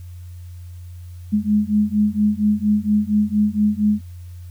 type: beating tone pair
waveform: sine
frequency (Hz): 207.7 / 212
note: G#3 / G#3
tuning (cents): 0 / +36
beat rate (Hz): 4.3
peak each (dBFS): -18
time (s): 1.32-4.01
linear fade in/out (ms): 20
effects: added 88 Hz sine -33 dBFS peak until 4.5 s + white hiss -56 dBFS RMS until 4.5 s